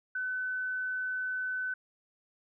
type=tone; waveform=sine; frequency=1510 Hz; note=F#6; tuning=35 cents sharp; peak=-31 dBFS; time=0.15-1.74 s; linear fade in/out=5 ms; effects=none